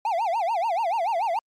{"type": "tone with vibrato", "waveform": "triangle", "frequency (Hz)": 787, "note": "G5", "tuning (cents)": 7, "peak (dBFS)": -20, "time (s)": [0.05, 1.39], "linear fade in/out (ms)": 2, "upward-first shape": "sine", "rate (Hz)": 6.9, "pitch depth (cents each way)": 300, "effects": ["Opus 48 kbps"]}